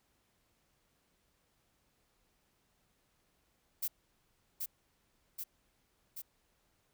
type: noise with echo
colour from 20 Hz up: violet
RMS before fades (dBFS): -35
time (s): 3.82-3.88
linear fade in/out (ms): 10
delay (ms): 780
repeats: 3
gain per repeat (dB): -3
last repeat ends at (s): 6.22
effects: pink hiss -75 dBFS RMS until 6.93 s